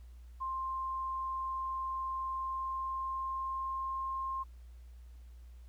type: tone with pitch glide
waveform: sine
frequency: 1054 to 1062.6 Hz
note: C6 to C6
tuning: +12 to +26 cents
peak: -34 dBFS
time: 0.4-4.44 s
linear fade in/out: 20 ms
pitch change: +14 cents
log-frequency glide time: 2.28-4.04 s
effects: added 60 Hz sine -49 dBFS peak until 5.68 s + pink hiss -71 dBFS RMS until 5.68 s